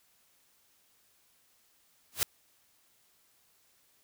white noise with exponential growth, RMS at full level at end -23 dBFS, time 2.12-2.23 s, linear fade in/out 0 ms, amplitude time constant 22 ms, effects white hiss -68 dBFS RMS until 4.03 s

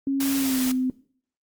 sine tone with pitch glide, 273.5 to 256.7 Hz, C#4 to C4, -23 to -33 cents, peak -21 dBFS, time 0.07-0.9 s, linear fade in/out 2 ms, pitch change -110 cents, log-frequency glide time 0.38-0.62 s
white noise, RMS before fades -30 dBFS, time 0.2-0.72 s, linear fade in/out 5 ms
effects noise-tail reverb RT60 0.5 s tail -18 dB re dry + Opus 32 kbps

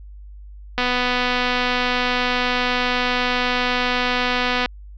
click train, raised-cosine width 0.3 ms, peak -5 dBFS, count 963, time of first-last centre 0.78-4.659 s, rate 248 Hz, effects added 50 Hz sine -36 dBFS peak until 4.97 s + resampled to 16000 Hz

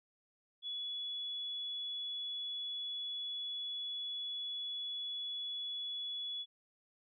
sine tone, 3400 Hz, G#7, 40 cents sharp, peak -38 dBFS, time 0.62-6.46 s, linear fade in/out 50 ms, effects none

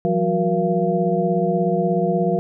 sine tone cluster, 169.9 / 186.5 / 365.7 / 473.7 / 684 Hz, F3 / F#3 / F#4 / A#4 / F5, -47 / +14 / -20 / +28 / -36 cents, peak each -23 dBFS, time 0.05-2.39 s, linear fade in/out 0 ms, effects none

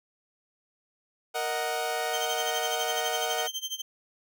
sawtooth chord, D# minor, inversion second, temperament equal, 466.2 / 622.3 / 740 Hz, A#4 / D#5 / F#5, 0 / 0 / 0 cents, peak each -30 / -30 / -27 dBFS, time 1.34-3.48 s, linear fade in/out 20 ms
30% pulse tone with tremolo, 3136 Hz, G7, in tune, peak -26 dBFS, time 2.13-3.82 s, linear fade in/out 10 ms, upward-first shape sine, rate 12 Hz, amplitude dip 90%
effects none

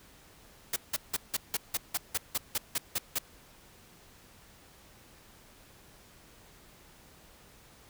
white noise bursts, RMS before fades -30 dBFS, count 13, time 0.73-3.186 s, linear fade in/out 5 ms, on 32 ms, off 170 ms, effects pink hiss -57 dBFS RMS until 7.89 s

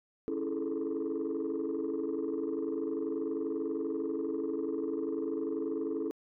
sine chord, A major seventh, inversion first, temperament equal with one note detuned, 277.2 / 329.6 / 419.6 / 440 Hz, C#4 / E4 / G#4 / A4, 0 / 0 / +18 / 0 cents, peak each -36 / -34 / -37 / -36 dBFS, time 0.28-6.11 s, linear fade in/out 0 ms, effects tanh soft clip ceiling -26 dBFS

